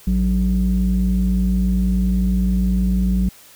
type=tone pair together; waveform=sine; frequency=55.2 / 185.8 Hz; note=A1 / F#3; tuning=+6 / +7 cents; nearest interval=octave + major sixth; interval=2101 cents; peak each=-16 dBFS; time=0.07-3.29 s; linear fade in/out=5 ms; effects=tanh soft clip ceiling -10 dBFS + white hiss -46 dBFS RMS until 3.55 s